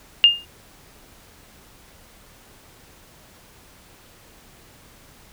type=tone with exponential decay; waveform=sine; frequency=2820 Hz; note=F7; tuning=16 cents sharp; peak=-5 dBFS; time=0.24-0.45 s; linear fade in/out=0 ms; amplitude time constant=44 ms; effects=pink hiss -50 dBFS RMS until 5.32 s